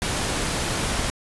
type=noise; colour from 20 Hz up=pink; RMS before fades=-25 dBFS; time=0.02-1.1 s; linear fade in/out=0 ms; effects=resampled to 24000 Hz